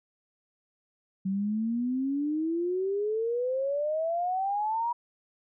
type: exponential sweep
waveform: sine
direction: up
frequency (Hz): 188.5 to 965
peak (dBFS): -26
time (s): 1.25-4.93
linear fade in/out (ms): 10
effects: none